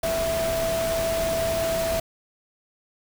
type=tone in noise; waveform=sine; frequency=659.3 Hz; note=E5; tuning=in tune; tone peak=-23 dBFS; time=0.03-2 s; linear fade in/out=5 ms; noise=pink; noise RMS=-30 dBFS; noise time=0.03-2 s; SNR=+4 dB; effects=none